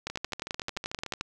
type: two click trains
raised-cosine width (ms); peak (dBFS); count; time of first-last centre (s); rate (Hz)
0.2; -19 / -14; 16 / 14; 0.1-1.211 / 0.07-1.21; 13.5 / 11.4
effects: none